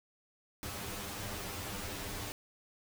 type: noise with comb filter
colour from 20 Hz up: pink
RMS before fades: -41 dBFS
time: 0.63-2.32 s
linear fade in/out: 0 ms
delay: 10 ms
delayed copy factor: +0.9
effects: none